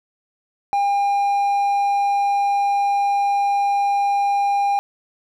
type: tone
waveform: triangle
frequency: 804 Hz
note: G5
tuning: 44 cents sharp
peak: -14 dBFS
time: 0.73-4.79 s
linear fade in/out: 0 ms
effects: none